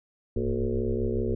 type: tone with frequency modulation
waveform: sine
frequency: 232.2 Hz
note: A#3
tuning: 7 cents flat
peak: -24 dBFS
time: 0.36-1.35 s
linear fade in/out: 5 ms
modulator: 65.3 Hz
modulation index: 3.7
effects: none